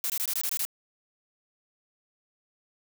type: noise bursts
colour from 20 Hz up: blue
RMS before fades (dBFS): -29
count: 8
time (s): 0.04-0.651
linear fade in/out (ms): 0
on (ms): 58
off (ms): 21
effects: none